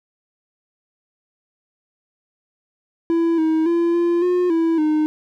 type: tone with pitch steps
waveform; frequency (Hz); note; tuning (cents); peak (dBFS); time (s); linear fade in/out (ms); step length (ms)
triangle; 333.6 / 318 / 339.9 / 343.8 / 358.5 / 329 / 307; E4 / D#4 / F4 / F4 / F4 / E4 / D#4; +21 / +38 / -47 / -27 / +45 / -3 / -23; -13; 3.1-5.06; 0; 280
effects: none